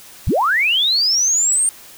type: linear sweep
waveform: sine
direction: up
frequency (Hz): 32.64 to 8870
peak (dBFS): -13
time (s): 0.27-1.69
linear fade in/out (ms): 0
effects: white hiss -41 dBFS RMS until 1.97 s